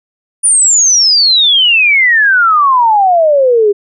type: exponential sweep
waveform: sine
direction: down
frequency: 9630 to 397.1 Hz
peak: -5 dBFS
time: 0.43-3.73 s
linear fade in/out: 20 ms
effects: none

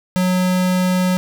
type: tone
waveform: square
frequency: 183.1 Hz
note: F#3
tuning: 18 cents flat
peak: -15 dBFS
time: 0.16-1.17 s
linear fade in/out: 0 ms
effects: none

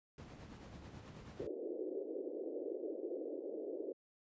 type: noise with tremolo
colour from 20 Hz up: brown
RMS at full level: -45 dBFS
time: 0.18-1.47 s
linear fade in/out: 2 ms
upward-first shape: sine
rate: 9.2 Hz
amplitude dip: 40%
type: band-pass noise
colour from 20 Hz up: pink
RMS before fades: -43 dBFS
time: 1.39-3.93 s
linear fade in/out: 10 ms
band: 320 to 520 Hz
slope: 48 dB/octave
effects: high-pass 100 Hz 12 dB/octave + resampled to 16000 Hz

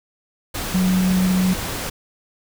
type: tone in noise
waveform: sine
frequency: 185 Hz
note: F#3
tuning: in tune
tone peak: -15 dBFS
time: 0.74-1.54 s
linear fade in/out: 10 ms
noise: pink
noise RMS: -27 dBFS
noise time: 0.54-1.9 s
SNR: +9 dB
effects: none

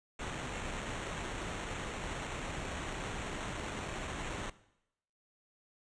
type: noise with sample-and-hold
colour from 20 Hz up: pink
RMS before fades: -40 dBFS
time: 0.19-4.5 s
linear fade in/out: 5 ms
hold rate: 4900 Hz
effects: noise-tail reverb RT60 0.8 s tail -18 dB re dry + resampled to 22050 Hz

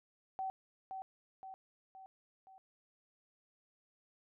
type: tone with echo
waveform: sine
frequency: 764 Hz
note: G5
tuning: 45 cents flat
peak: -36 dBFS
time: 0.39-0.5 s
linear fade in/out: 0 ms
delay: 520 ms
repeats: 4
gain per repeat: -5 dB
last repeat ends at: 2.58 s
effects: none

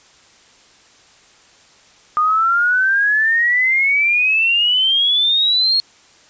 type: exponential sweep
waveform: sine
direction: up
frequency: 1216 to 4316 Hz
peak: -12 dBFS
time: 2.17-5.8 s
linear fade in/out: 0 ms
effects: white hiss -49 dBFS RMS until 6.29 s + resampled to 16000 Hz

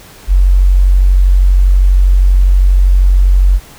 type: tone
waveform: sine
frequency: 46.25 Hz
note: F#1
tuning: in tune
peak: -4 dBFS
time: 0.27-3.6 s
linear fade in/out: 50 ms
effects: pink hiss -37 dBFS RMS until 3.78 s

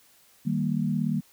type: chord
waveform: sine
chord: Eb major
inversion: none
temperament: equal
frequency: 155.56 / 196 / 233.1 Hz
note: Eb3 / G3 / Bb3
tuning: 0 / 0 / 0 cents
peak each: -28 dBFS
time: 0.45-1.21 s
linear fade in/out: 20 ms
effects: white hiss -59 dBFS RMS until 1.32 s

